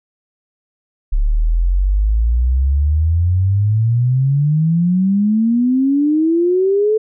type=exponential sweep; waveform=sine; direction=up; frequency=34.65 to 440 Hz; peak=-11 dBFS; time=1.12-6.98 s; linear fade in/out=10 ms; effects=none